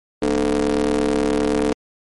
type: ring-modulated tone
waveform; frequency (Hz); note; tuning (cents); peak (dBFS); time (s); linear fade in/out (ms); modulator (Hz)
30% pulse; 69.3; C#2; 0; -11; 0.22-1.73; 5; 367
effects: MP3 48 kbps

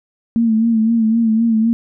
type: tone with vibrato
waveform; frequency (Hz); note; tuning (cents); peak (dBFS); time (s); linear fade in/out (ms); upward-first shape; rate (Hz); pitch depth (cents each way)
sine; 225.5; A3; +43; -11; 0.36-1.73; 0; sine; 3.9; 54
effects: none

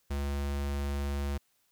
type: tone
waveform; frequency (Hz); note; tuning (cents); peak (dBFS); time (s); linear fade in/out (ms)
square; 70.6; C#2; +32; -31; 0.1-1.38; 10
effects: white hiss -72 dBFS RMS until 1.71 s

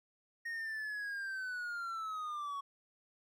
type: linear sweep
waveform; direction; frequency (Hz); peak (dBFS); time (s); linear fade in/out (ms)
triangle; down; 1864.7 to 1108.7; -36; 0.45-2.61; 10
effects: none

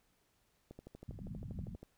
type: click train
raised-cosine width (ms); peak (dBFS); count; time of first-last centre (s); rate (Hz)
2; -36; 15; 0.71-1.83; 12.5
type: low-pass noise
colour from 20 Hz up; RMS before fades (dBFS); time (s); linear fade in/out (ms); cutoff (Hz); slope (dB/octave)
white; -45; 1.08-1.76; 10; 210; 48
effects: pink hiss -75 dBFS RMS until 1.97 s

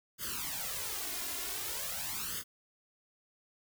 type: noise with flanger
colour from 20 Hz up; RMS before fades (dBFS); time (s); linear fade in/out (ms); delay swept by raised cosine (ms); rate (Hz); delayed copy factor
white; -38; 0.18-2.44; 50; 0.61 to 2.91; 0.45; +0.9
effects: none

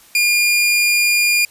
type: tone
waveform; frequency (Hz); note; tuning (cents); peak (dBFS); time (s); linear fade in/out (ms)
sawtooth; 2417; D7; +49; -9; 0.15-1.45; 2
effects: white hiss -47 dBFS RMS until 1.5 s + resampled to 32000 Hz

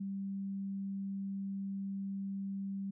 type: tone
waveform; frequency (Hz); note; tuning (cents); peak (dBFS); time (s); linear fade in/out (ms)
sine; 196; G3; 0; -36; 0-2.91; 10
effects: none

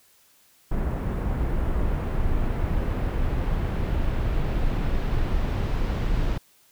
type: noise with low-pass filter sweep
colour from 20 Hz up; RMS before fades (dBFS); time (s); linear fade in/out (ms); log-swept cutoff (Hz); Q
brown; -24; 0.71-6.38; 5; 1600 to 4600; 0.76
effects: white hiss -59 dBFS RMS until 6.71 s

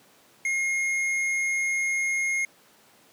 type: tone with hard clipping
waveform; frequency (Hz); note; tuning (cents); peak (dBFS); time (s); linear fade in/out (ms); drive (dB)
sine; 2145; C7; +42; -25; 0.45-2.45; 2; 8
effects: pink hiss -57 dBFS RMS until 3.12 s + high-pass 200 Hz 12 dB/octave

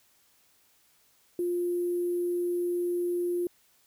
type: tone with sample-and-hold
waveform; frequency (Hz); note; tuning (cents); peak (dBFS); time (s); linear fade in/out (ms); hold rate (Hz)
sine; 351.1; F4; +9; -26; 1.39-3.47; 2; 11025
effects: white hiss -65 dBFS RMS until 3.86 s

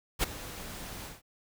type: noise with ADSR envelope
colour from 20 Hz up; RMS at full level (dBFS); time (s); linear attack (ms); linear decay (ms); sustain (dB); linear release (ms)
pink; -25; 0.19-1.22; 41; 15; -17; 170
effects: none

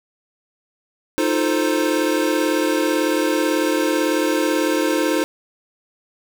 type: chord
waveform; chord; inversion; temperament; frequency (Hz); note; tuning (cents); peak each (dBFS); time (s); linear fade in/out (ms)
square; F dominant seventh; third; equal with one note detuned; 311.1 / 349.2 / 442.3 / 523.3; Eb4 / F4 / A4 / C5; 0 / 0 / +9 / 0; -21 / -24 / -26 / -24; 1.18-5.24; 0
effects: none

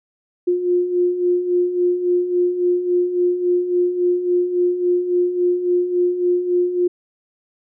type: beating tone pair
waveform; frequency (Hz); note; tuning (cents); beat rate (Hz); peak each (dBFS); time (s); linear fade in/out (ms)
sine; 353.1 / 356.7; F4 / F4; +19 / +37; 3.6; -23 / -16; 0.47-6.88; 10
effects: none

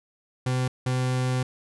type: tone pair in turn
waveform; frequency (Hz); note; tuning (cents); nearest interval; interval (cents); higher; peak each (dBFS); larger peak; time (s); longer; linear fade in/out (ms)
40% pulse; 127.6 / 127.6; C3 / C3; -43 / -43; unison; 0; neither; -22; neither; 0.46-0.68 / 0.86-1.43; second; 5
effects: resampled to 24000 Hz

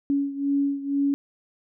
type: beating tone pair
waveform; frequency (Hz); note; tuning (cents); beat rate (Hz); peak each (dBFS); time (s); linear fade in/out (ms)
sine; 280 / 282.1; C#4 / C#4; +18 / +30; 2.1; -23 / -27; 0.1-1.14; 0
effects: none

